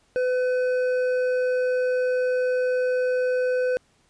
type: tone with hard clipping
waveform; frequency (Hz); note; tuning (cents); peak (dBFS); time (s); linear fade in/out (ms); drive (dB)
sine; 504; B4; +35; -22; 0.16-3.77; 0; 7
effects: pink hiss -63 dBFS RMS until 4.09 s + resampled to 22050 Hz